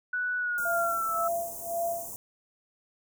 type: tone with pitch glide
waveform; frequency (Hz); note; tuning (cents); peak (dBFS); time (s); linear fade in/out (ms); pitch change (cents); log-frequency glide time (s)
sine; 1480 to 1310.9; F#6 to E6; 0 to -10; -27; 0.13-1.28; 5; -210; 0.38-1.15
type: band-stop noise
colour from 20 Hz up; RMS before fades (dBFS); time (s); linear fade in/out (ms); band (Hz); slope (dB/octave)
white; -40; 0.58-2.16; 0; 970 to 6300; 48
type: tone with tremolo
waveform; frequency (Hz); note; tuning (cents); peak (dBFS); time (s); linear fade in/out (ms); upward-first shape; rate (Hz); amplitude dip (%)
sine; 680; F5; -46; -26; 0.65-2.1; 5; sine; 1.9; 95
effects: none